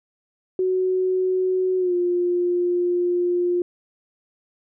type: tone with pitch glide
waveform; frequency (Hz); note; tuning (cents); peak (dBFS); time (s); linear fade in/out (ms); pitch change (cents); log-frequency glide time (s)
sine; 371.4 to 353.4; F#4 to F4; +7 to +21; -18; 0.59-3.62; 2; -86; 1.78-1.94
effects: none